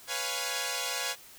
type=chord; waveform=5% pulse; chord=C# dominant seventh; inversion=third; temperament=equal; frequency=493.9 / 554.4 / 698.5 / 830.6 Hz; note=B4 / C#5 / E#5 / G#5; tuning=0 / 0 / 0 / 0 cents; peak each=-25 dBFS; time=0.07-1.16 s; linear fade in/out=50 ms; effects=white hiss -52 dBFS RMS until 1.38 s